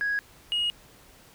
sine tone pair in turn, 1657 / 2880 Hz, G#6 / F#7, -4 / -47 cents, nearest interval minor seventh, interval 957 cents, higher second, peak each -23 / -22 dBFS, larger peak second, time 0.01-0.19 / 0.52-0.7 s, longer neither, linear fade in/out 0 ms, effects tanh soft clip ceiling -21 dBFS + pink hiss -54 dBFS RMS until 1.34 s

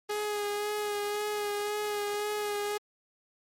sawtooth tone with vibrato, 415.3 Hz, G#4, in tune, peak -26 dBFS, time 0.09-2.78 s, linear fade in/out 10 ms, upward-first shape sine, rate 1.9 Hz, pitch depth 20 cents each way, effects MP3 64 kbps

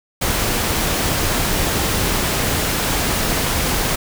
pink noise, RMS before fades -19 dBFS, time 0.21-3.96 s, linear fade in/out 10 ms, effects none

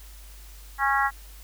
harmonic tone, 275 Hz, C#4, 14 cents flat, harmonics 3 / 4 / 5 / 6 / 7, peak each -25 / -26 / -27 / -28 / -28 dBFS, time 0.78-1.11 s, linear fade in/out 50 ms, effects added 50 Hz sine -43 dBFS peak until 1.43 s + white hiss -51 dBFS RMS until 1.43 s

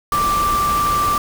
sine tone in noise, 1174.7 Hz, D6, in tune, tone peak -15 dBFS, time 0.12-1.18 s, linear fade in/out 2 ms, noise pink, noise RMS -25 dBFS, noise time 0.12-1.18 s, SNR +7 dB, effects none

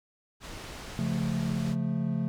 pink low-pass noise, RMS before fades -42 dBFS, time 0.4-1.76 s, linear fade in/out 50 ms, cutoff 7200 Hz, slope 12 dB/octave
triangle chord, Db augmented, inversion none, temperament equal, 138.59 / 174.61 / 220 Hz, Db3 / F3 / A3, 0 / 0 / 0 cents, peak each -30 / -29 / -29 dBFS, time 0.99-2.28 s, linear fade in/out 0 ms
effects none

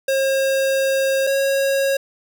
square tone pair in turn, 538 / 547.1 Hz, C5 / C#5, +48 / -23 cents, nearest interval unison, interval 29 cents, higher second, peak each -17 dBFS, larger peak neither, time 0.08-1.27 / 1.27-1.97 s, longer first, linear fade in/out 5 ms, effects none

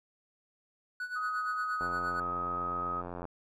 triangle tone with tremolo, 1480 Hz, F#6, in tune, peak -31 dBFS, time 1-2.2 s, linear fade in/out 2 ms, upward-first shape sine, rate 8.6 Hz, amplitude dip 75%
sine tone, 1260 Hz, D#6, 21 cents sharp, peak -32 dBFS, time 1.15-3.02 s, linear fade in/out 20 ms
click train, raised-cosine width 1 ms, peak -26 dBFS, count 128, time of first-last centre 1.81-3.253 s, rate 88 Hz
effects none

